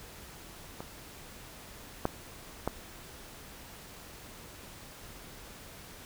clicks, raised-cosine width 1 ms, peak -25 / -13 / -15 dBFS, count 3, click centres 0.805 / 2.054 / 2.676 s, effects pink hiss -49 dBFS RMS until 6.05 s

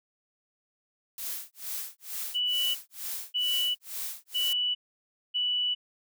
blue noise with tremolo, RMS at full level -34 dBFS, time 1.18-4.53 s, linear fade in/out 2 ms, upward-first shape sine, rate 2.2 Hz, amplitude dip 100%
sine tone bursts, 2960 Hz, F#7, in tune, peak -25 dBFS, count 4, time 2.34-5.75 s, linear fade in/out 20 ms, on 410 ms, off 590 ms
effects none

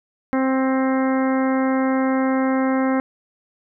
harmonic tone with a mistuned harmonic, 263.5 Hz, C4, 12 cents sharp, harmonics 1 / 2 / 3 / 4 / 5 / 6 / 7 / 8, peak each -18 / -24 / -28 / -30 / -32 / -34 / -35 / -36 dBFS, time 0.33-3 s, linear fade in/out 0 ms, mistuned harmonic 7, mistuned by +16 cents, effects none

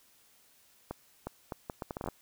accelerating click train, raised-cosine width 1 ms, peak -22 dBFS, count 12, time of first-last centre 0.91-2.086 s, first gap 360 ms, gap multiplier 0.7, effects white hiss -64 dBFS RMS until 2.21 s

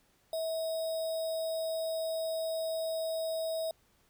sine tone with sample-and-hold, 647 Hz, E5, 32 cents flat, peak -31 dBFS, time 0.33-3.71 s, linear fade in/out 2 ms, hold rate 4410 Hz, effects pink hiss -69 dBFS RMS until 4.09 s

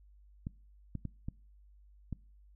clicks, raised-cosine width 5 ms, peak -25 dBFS, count 5, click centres 0.469 / 0.953 / 1.053 / 1.285 / 2.127 s, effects noise-tail reverb RT60 0.4 s tail -24 dB re dry + added 50 Hz sine -57 dBFS peak until 2.55 s

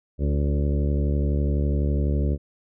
harmonic tone with a mistuned harmonic, 72 Hz, D2, 34 cents flat, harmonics 1 / 2 / 3 / 4 / 5 / 6 / 7 / 8, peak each -21 / -27 / -31 / -33 / -35 / -37 / -38 / -39 dBFS, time 0.18-2.38 s, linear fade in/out 50 ms, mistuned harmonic 5, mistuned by +20 cents, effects none

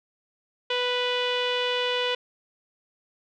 sawtooth tone with low-pass filter, 493.9 Hz, B4, in tune, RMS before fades -26 dBFS, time 0.7-2.15 s, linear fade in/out 5 ms, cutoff 3200 Hz, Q 5.3, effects none

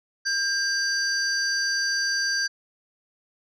sine tone cluster, 1598 / 4655 / 5920 Hz, G6 / D8 / F#8, +33 / -16 / 0 cents, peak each -24 / -26 / -30 dBFS, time 0.25-2.48 s, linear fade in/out 20 ms, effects tanh soft clip ceiling -15 dBFS

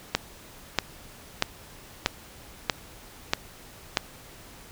click train, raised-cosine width 0.2 ms, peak -3 dBFS, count 7, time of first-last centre 0.15-3.972 s, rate 1.57 Hz, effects pink hiss -48 dBFS RMS until 4.71 s

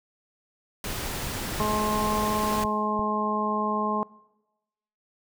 pink noise, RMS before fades -32 dBFS, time 0.84-2.64 s, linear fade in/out 2 ms
click train, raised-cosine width 5 ms, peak -24 dBFS, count 6, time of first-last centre 1.27-2.994 s, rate 2.9 Hz
harmonic tone, 212 Hz, G#3, 36 cents sharp, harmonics 1 / 2 / 3 / 4 / 5, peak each -29 / -32 / -34 / -32 / -27 dBFS, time 1.6-4.03 s, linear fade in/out 0 ms
effects noise-tail reverb RT60 1.0 s tail -22 dB re dry

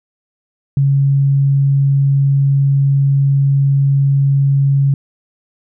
sine tone, 138.59 Hz, C#3, in tune, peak -9 dBFS, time 0.77-4.94 s, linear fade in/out 2 ms, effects none

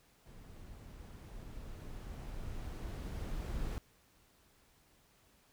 brown noise with level ramp, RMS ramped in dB -53 to -38 dBFS, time 0.26-3.78 s, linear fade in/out 0 ms, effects pink hiss -68 dBFS RMS until 5.52 s

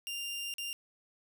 sawtooth tone with dropouts, 2794 Hz, F7, in tune, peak -33 dBFS, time 0.07-0.73 s, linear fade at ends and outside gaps 0 ms, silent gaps 0.539-0.583 s, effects none

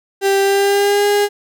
35% pulse tone with pitch glide, 392.7 to 409.6 Hz, G4 to G#4, +3 to -24 cents, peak -10 dBFS, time 0.21-1.29 s, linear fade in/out 50 ms, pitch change +73 cents, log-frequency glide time 0.4-1.07 s, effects none

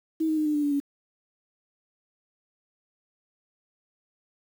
sine tone with pitch steps, 319.5 / 313.1 / 306.8 / 300.7 / 294.7 / 288.8 / 283 Hz, D#4 / D#4 / D#4 / D4 / D4 / D4 / C#4, +46 / +11 / -24 / +41 / +6 / -29 / +36 cents, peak -22 dBFS, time 0.2-0.802 s, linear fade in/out 10 ms, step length 86 ms, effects 8-bit

